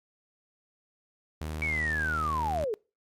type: tone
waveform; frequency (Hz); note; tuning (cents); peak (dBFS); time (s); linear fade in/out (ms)
sawtooth; 77.78; D#2; 0; -29; 1.41-2.64; 0
type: linear sweep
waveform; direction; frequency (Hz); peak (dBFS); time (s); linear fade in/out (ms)
sine; down; 2282 to 400.7; -27; 1.62-2.74; 0
effects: noise-tail reverb RT60 0.3 s tail -25 dB re dry + MP3 64 kbps